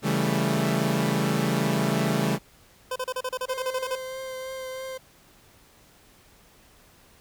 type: chord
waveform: sawtooth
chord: A dominant seventh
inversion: first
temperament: equal with one note detuned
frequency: 138.59 / 164.81 / 197.48 / 220 Hz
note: C#3 / E3 / G3 / A3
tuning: 0 / 0 / +13 / 0 cents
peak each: -24 dBFS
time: 0.02-2.39 s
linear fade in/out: 50 ms
type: tone bursts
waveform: 25% pulse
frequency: 510 Hz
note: C5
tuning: 44 cents flat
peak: -23 dBFS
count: 13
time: 2.91-3.955 s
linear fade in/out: 5 ms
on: 49 ms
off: 34 ms
type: tone with vibrato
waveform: 40% pulse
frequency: 522 Hz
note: C5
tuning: 4 cents flat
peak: -32 dBFS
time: 3.48-4.98 s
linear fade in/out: 10 ms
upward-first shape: triangle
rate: 3.1 Hz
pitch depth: 18 cents each way
effects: pink hiss -56 dBFS RMS until 7.2 s